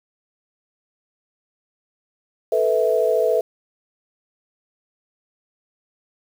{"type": "chord", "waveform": "sine", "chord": "A suspended second", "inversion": "none", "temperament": "equal with one note detuned", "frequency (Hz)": [440, 493.9, 651.7], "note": ["A4", "B4", "E5"], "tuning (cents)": [0, 0, -20], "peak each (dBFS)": -20, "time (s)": [2.52, 3.41], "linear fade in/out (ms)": 5, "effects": ["7-bit"]}